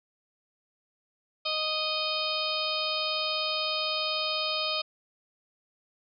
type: harmonic tone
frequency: 621 Hz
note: D#5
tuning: 3 cents flat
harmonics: 1 / 2 / 4 / 5 / 6 / 7 / 8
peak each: -35 / -35 / -35 / -35 / -35 / -35 / -35 dBFS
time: 1.45-4.82 s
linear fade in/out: 10 ms
effects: none